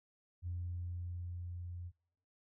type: tone with level ramp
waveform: sine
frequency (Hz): 87.8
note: F2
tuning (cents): +10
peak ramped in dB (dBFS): -36 to -42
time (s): 0.42-1.92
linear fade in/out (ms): 50
effects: noise-tail reverb RT60 0.8 s tail -26 dB re dry + tanh soft clip ceiling -32 dBFS